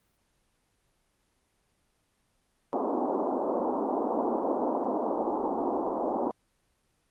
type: band-pass noise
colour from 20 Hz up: pink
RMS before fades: -29 dBFS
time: 2.73-6.31 s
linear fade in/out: 0 ms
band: 240 to 1000 Hz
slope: 48 dB/octave
effects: pink hiss -72 dBFS RMS until 7.1 s + Opus 24 kbps